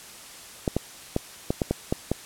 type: clicks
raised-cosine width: 2 ms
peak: -9 dBFS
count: 8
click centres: 0.678 / 0.766 / 1.164 / 1.505 / 1.618 / 1.71 / 1.925 / 2.116 s
effects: white hiss -44 dBFS RMS until 2.25 s + low-pass 11000 Hz 12 dB/octave